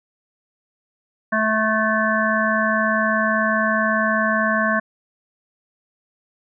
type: harmonic tone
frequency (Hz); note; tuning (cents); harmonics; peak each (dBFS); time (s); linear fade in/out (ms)
218.1; A3; -15; 1 / 3 / 5 / 7 / 8; -23 / -23 / -23 / -23 / -23; 1.32-4.8; 10
effects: none